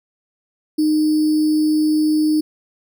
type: tone with sample-and-hold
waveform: sine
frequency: 307.2 Hz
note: D#4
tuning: 22 cents flat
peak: -13 dBFS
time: 0.78-2.41 s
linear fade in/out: 10 ms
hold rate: 4900 Hz
effects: none